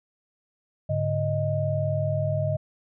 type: tone cluster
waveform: sine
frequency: 102.7 / 143 / 624 Hz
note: G#2 / D3 / D#5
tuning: -19 / -46 / +5 cents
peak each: -27 dBFS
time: 0.89-2.57 s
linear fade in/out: 10 ms
effects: none